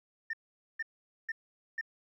sine tone bursts, 1805 Hz, A6, 44 cents sharp, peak -31 dBFS, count 4, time 0.3-1.812 s, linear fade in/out 5 ms, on 33 ms, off 460 ms, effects tanh soft clip ceiling -29 dBFS + 12-bit

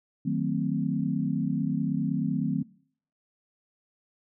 sine chord, D# diminished seventh, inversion none, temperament equal with one note detuned, 155.56 / 185 / 225.7 / 261.6 Hz, D#3 / F#3 / A3 / C4, 0 / 0 / +44 / 0 cents, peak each -30 dBFS, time 0.25-2.63 s, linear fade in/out 10 ms, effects noise-tail reverb RT60 0.6 s tail -23 dB re dry

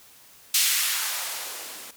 violet noise with band-pass filter sweep, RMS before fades -27 dBFS, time 0.54-1.91 s, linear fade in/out 5 ms, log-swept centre 2900 to 220 Hz, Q 1, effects white hiss -52 dBFS RMS until 1.96 s

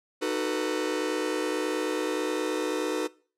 45% pulse chord, B dominant seventh, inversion first, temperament just, 308.7 / 370.4 / 444.5 / 493.9 Hz, D#4 / F#4 / A4 / B4, -14 / +2 / +18 / 0 cents, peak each -32 dBFS, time 0.21-3.08 s, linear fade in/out 20 ms, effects noise-tail reverb RT60 0.4 s tail -21 dB re dry + low-pass 10000 Hz 12 dB/octave

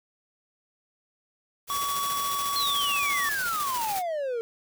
white noise with tremolo, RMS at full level -33 dBFS, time 1.67-4.03 s, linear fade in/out 50 ms, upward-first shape square, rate 14 Hz, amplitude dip 35%
square tone with pitch glide, 1131 to 1138.2 Hz, C#6 to C#6, +34 to +45 cents, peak -28 dBFS, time 1.7-3.29 s, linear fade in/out 0 ms, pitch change +11 cents, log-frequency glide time 2.57-2.86 s
triangle exponential sweep, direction down, 4272 to 447.6 Hz, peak -25 dBFS, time 2.56-4.41 s, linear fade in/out 0 ms
effects none

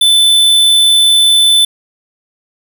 square tone, 3515 Hz, A7, 2 cents flat, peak -6 dBFS, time 0.01-1.65 s, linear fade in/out 5 ms, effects none

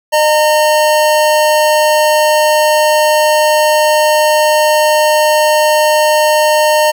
square tone pair together, 610 / 916.3 Hz, D#5 / A#5, -34 / -30 cents, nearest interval perfect fifth, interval 704 cents, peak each -10 / -13 dBFS, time 0.12-6.92 s, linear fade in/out 20 ms, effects none

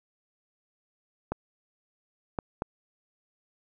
clicks, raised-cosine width 1 ms, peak -15 dBFS, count 3, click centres 1.32 / 2.388 / 2.621 s, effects none

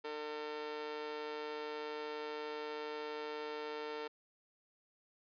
sawtooth tone with amplitude modulation, 452.1 Hz, A4, 47 cents sharp, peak -33 dBFS, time 0.04-4.08 s, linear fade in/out 10 ms, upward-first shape sine, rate 150 Hz, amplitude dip 75%, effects resampled to 11025 Hz

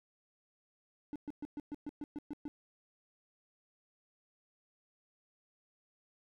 triangle tone bursts, 293.9 Hz, D4, 1 cent sharp, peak -36 dBFS, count 10, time 1.13-2.48 s, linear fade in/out 0 ms, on 27 ms, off 120 ms, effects none

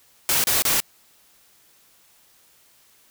white noise bursts, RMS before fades -20 dBFS, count 3, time 0.29-0.802 s, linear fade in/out 0 ms, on 150 ms, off 31 ms, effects white hiss -57 dBFS RMS until 3.1 s

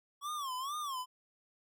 square tone with vibrato, 1108.7 Hz, C#6, in tune, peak -37 dBFS, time 0.21-1.06 s, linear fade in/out 50 ms, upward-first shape sine, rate 2.2 Hz, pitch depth 170 cents each way, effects none

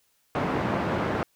pink band-pass noise, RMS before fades -27 dBFS, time 0.35-1.23 s, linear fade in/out 0 ms, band 130 to 1400 Hz, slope 12 dB/octave, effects white hiss -68 dBFS RMS until 1.35 s

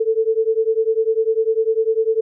sine beating tone pair, 440 / 450 Hz, A4 / A4, 0 / +39 cents, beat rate 10 Hz, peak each -18 dBFS, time 0-2.21 s, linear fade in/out 10 ms, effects none

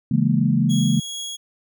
sine chord, A# half-diminished seventh, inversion first, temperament equal, 138.59 / 164.81 / 207.7 / 233.1 Hz, C#3 / E3 / G#3 / A#3, 0 / 0 / 0 / 0 cents, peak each -21 dBFS, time 0.11-1 s, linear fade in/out 5 ms
25% pulse tone with tremolo, 3322 Hz, G#7, in tune, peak -24 dBFS, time 0.69-1.37 s, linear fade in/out 20 ms, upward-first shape triangle, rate 2.4 Hz, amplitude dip 30%
effects none

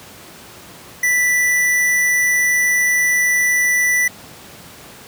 square tone, 1975.5 Hz, B6, in tune, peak -14 dBFS, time 1.03-4.08 s, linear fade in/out 5 ms, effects pink hiss -39 dBFS RMS until 5.07 s + high-pass 100 Hz 12 dB/octave

